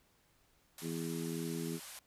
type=band-pass noise; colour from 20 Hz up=white; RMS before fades=-50 dBFS; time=0.78-1.99 s; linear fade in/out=2 ms; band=520 to 13000 Hz; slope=96 dB/octave
type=harmonic tone; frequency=82.41 Hz; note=E2; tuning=in tune; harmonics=2 / 3 / 4 / 5; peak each=-40 / -42 / -43 / -44 dBFS; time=0.81-1.8 s; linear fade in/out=50 ms
effects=pink hiss -71 dBFS RMS until 2.06 s